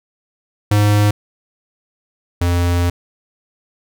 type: tone pair in turn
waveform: square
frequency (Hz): 103.83 / 87.31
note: G#2 / F2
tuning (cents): 0 / 0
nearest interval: minor third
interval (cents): 300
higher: first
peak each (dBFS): -11 / -14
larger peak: first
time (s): 0.71-1.11 / 2.41-2.9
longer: second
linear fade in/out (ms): 5
effects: none